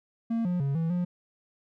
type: tone with pitch steps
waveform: triangle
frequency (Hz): 229.2 / 178.1 / 138.6 / 163.9 / 177.4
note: A#3 / F3 / C#3 / E3 / F3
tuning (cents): -29 / +34 / 0 / -10 / +27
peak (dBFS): -23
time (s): 0.3-1.05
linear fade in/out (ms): 10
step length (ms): 150
effects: none